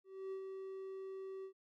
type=tone with ADSR envelope; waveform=triangle; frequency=383.6 Hz; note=G4; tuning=37 cents flat; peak=-38 dBFS; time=0.04-1.53 s; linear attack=280 ms; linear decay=85 ms; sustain=-4 dB; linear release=87 ms; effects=none